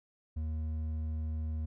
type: tone with hard clipping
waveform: sine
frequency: 78.3 Hz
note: D#2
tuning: 11 cents sharp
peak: -34 dBFS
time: 0.36-1.66 s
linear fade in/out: 10 ms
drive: 5 dB
effects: none